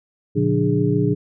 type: tone cluster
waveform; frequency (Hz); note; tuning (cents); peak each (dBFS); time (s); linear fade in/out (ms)
sine; 117.6 / 143.6 / 177.9 / 296 / 412.4; A#2 / D3 / F3 / D4 / G#4; +16 / -39 / +32 / +14 / -12; -22; 0.35-1.15; 20
effects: none